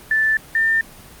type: tone pair in turn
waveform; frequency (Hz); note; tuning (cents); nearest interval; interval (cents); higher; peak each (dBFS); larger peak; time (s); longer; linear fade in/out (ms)
sine; 1760 / 1800.1; A6 / A6; 0 / +39; unison; 39; second; -14; neither; 0.11-0.37 / 0.55-0.81; neither; 2
effects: pink hiss -42 dBFS RMS until 1.2 s + Opus 24 kbps